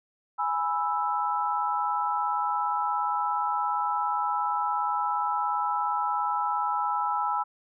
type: chord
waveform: sine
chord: E major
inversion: first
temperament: equal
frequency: 830.6 / 987.8 / 1318.5 Hz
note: G#5 / B5 / E6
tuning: 0 / 0 / 0 cents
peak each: -29 dBFS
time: 0.38-7.44 s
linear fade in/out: 20 ms
effects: none

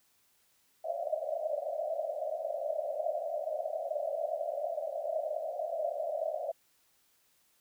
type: band-pass noise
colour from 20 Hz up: pink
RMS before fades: -35 dBFS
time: 0.84-6.52 s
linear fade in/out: 5 ms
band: 580 to 680 Hz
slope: 96 dB/octave
effects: white hiss -70 dBFS RMS until 7.6 s

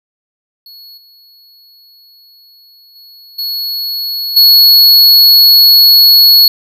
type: tone with level steps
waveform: square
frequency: 4360 Hz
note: C#8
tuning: 29 cents flat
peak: -33 / -41 / -36 / -16 / -3 dBFS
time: 0.66-6.48 s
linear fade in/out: 2 ms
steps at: 0.97 / 2.95 / 3.38 / 4.36 s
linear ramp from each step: 10 ms
effects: none

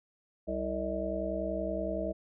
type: harmonic tone with a mistuned harmonic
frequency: 65.1 Hz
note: C2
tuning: 8 cents flat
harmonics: 1 / 3 / 5 / 7 / 9 / 10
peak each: -40 / -39 / -38 / -41 / -38 / -35 dBFS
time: 0.47-2.13 s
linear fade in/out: 20 ms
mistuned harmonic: 10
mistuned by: -39 cents
effects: none

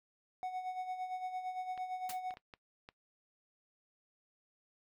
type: tone with tremolo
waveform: triangle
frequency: 740 Hz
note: F#5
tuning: in tune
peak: -33 dBFS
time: 0.43-2.34 s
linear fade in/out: 0 ms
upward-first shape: sine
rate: 8.8 Hz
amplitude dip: 60%
type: clicks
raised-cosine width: 0.3 ms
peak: -34 dBFS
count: 5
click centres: 1.777 / 2.308 / 2.371 / 2.538 / 2.889 s
type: noise with exponential decay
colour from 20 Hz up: white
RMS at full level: -38 dBFS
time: 2.09-2.2 s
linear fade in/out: 5 ms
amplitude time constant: 23 ms
effects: noise-tail reverb RT60 0.1 s tail -19 dB re dry

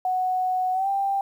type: tone with pitch glide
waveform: sine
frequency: 740 to 788.5 Hz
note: F#5 to G5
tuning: 0 to +10 cents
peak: -21 dBFS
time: 0.05-1.21 s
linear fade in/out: 2 ms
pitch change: +110 cents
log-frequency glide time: 0.73-0.88 s
effects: 9-bit

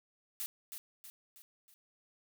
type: noise with echo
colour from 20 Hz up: blue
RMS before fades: -39 dBFS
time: 0.4-0.46 s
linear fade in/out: 0 ms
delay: 320 ms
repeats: 4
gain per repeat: -6 dB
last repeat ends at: 1.74 s
effects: none

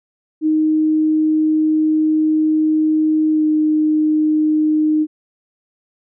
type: tone with pitch glide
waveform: sine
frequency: 311.1 to 307.9 Hz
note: D#4 to D#4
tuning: 0 to -18 cents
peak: -12 dBFS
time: 0.41-5.07 s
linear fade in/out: 50 ms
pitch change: -18 cents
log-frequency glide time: 3.31-3.44 s
effects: none

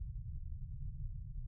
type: low-pass noise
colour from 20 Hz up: pink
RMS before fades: -43 dBFS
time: 0-1.47 s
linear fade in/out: 10 ms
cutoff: 140 Hz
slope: 48 dB/octave
effects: none

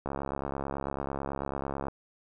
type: click train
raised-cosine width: 1 ms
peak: -19 dBFS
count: 127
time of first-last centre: 0.06-1.883 s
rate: 69.1 Hz
effects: none

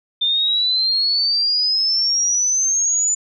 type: exponential sweep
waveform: sine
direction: up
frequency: 3583 to 7040 Hz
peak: -15 dBFS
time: 0.21-3.15 s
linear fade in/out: 10 ms
effects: none

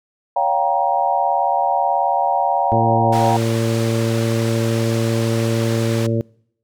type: chord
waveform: sine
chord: G half-diminished seventh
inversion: second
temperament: just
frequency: 564.5 / 705.6 / 784 / 940.8 Hz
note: Db5 / F5 / G5 / Bb5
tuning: +31 / +18 / 0 / +16 cents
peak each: -23 / -20 / -19 / -20 dBFS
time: 0.36-3.37 s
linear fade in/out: 5 ms
type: harmonic tone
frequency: 114.1 Hz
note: A#2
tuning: 37 cents flat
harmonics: 1 / 2 / 3 / 4 / 5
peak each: -19 / -22 / -24 / -25 / -26 dBFS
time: 2.72-6.21 s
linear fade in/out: 0 ms
type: band-pass noise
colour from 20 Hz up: pink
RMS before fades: -31 dBFS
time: 3.12-6.07 s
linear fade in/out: 10 ms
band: 550 to 8800 Hz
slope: 12 dB/octave
effects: noise-tail reverb RT60 0.7 s tail -26 dB re dry

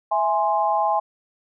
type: chord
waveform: sine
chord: E augmented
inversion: none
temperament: equal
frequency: 659.3 / 830.6 / 1046.5 Hz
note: E5 / G#5 / B#5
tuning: 0 / 0 / 0 cents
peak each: -24 / -20 / -24 dBFS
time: 0.11-1 s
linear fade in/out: 10 ms
effects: none

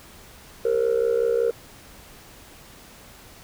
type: tone with amplitude modulation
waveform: sine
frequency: 466.2 Hz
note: A#4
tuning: in tune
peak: -13 dBFS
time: 0.65-1.51 s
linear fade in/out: 5 ms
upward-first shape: sine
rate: 65.3 Hz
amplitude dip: 90%
effects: tanh soft clip ceiling -14 dBFS + pink hiss -47 dBFS RMS until 3.43 s

